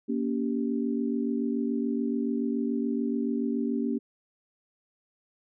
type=chord; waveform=sine; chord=G diminished; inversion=first; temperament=just; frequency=235.2 / 282.2 / 392 Hz; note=Bb3 / Db4 / G4; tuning=+16 / +31 / 0 cents; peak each=-28 / -30 / -34 dBFS; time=0.08-3.99 s; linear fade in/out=20 ms; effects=none

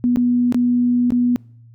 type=tone with dropouts; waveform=sine; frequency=244.2 Hz; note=B3; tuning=19 cents flat; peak=-13 dBFS; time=0.04-1.36 s; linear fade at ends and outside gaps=0 ms; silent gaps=0.16-0.171 / 0.524-0.545 / 1.105-1.121 s; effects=noise-tail reverb RT60 0.6 s tail -26 dB re dry + added 116 Hz sine -42 dBFS peak until 1.74 s

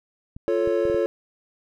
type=clicks; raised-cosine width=5 ms; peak=-25 dBFS; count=5; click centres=0.365 / 0.675 / 0.853 / 0.899 / 0.946 s
type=chord; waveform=triangle; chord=F augmented; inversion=none; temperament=equal; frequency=349.2 / 440 / 554.4 Hz; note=F4 / A4 / C#5; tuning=0 / 0 / 0 cents; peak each=-22 dBFS; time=0.48-1.06 s; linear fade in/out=0 ms
effects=none

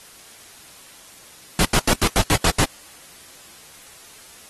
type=noise bursts; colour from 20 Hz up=pink; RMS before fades=-17 dBFS; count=8; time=1.59-2.644 s; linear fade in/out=2 ms; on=60 ms; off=82 ms; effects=white hiss -45 dBFS RMS until 4.49 s + AAC 32 kbps

